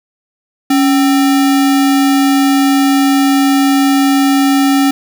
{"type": "tone with sample-and-hold", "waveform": "sine", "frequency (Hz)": 277.2, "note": "C#4", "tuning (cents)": 0, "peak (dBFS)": -7, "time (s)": [0.7, 4.91], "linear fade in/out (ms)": 5, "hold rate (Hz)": 1050, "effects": []}